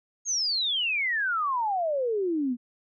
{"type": "exponential sweep", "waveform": "sine", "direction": "down", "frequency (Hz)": [6645, 233.1], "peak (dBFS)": -24, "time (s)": [0.25, 2.57], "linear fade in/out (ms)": 50, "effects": []}